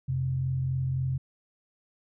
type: tone pair together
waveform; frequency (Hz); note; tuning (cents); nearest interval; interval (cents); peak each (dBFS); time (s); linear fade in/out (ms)
sine; 87.31 / 131.09; F2 / C3; 0 / +4; perfect fifth; 704; -35 / -26; 0.08-1.18; 10
effects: none